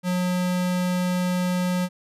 square tone, 180.6 Hz, F#3, 42 cents flat, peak -22 dBFS, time 0.03-1.89 s, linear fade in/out 50 ms, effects resampled to 32000 Hz

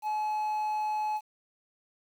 triangle tone with quantisation, 853 Hz, G#5, 46 cents sharp, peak -26 dBFS, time 0.02-1.21 s, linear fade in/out 50 ms, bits 9, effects none

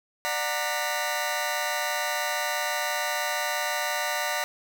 20% pulse tone cluster, 594 / 735 / 924 / 1983 Hz, D5 / F#5 / A#5 / B6, +20 / -12 / -16 / +7 cents, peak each -27 dBFS, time 0.25-4.44 s, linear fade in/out 0 ms, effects none

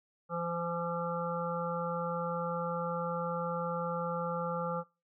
harmonic tone with a mistuned harmonic, 170 Hz, F3, 46 cents flat, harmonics 1 / 3 / 5 / 7 / 8, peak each -38 / -36 / -41 / -38 / -41 dBFS, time 0.29-4.84 s, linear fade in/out 50 ms, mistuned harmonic 3, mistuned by +18 cents, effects noise-tail reverb RT60 0.3 s tail -24 dB re dry

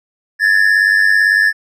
triangle tone pair together, 1693 / 1790.9 Hz, G#6 / A6, +33 / +30 cents, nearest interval minor second, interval 97 cents, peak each -10 dBFS, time 0.39-1.53 s, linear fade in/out 50 ms, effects none

